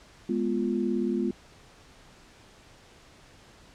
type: chord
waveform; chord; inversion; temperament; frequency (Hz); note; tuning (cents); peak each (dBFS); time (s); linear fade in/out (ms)
sine; F diminished; first; equal with one note detuned; 208.6 / 246.9 / 349.2; Ab3 / Cb4 / F4; +8 / 0 / 0; -29; 0.29-1.31; 5
effects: pink hiss -54 dBFS RMS until 3.74 s + low-pass 7000 Hz 12 dB/octave